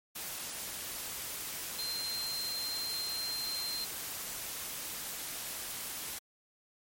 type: tone in noise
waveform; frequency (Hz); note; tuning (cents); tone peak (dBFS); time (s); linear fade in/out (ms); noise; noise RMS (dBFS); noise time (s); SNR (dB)
sine; 4157; C8; -12; -35; 1.78-3.85; 10; white; -40; 0.15-6.19; +2
effects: MP3 64 kbps